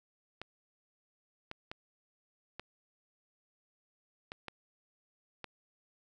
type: clicks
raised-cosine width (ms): 0.3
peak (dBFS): -25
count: 7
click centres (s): 0.416 / 1.514 / 1.715 / 2.596 / 4.319 / 4.483 / 5.443
effects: none